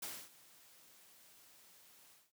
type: noise with ADSR envelope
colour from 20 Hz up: white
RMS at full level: -43 dBFS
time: 0.02-2.32 s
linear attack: 7 ms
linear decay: 260 ms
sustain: -20 dB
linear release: 210 ms
effects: high-pass 100 Hz 12 dB/octave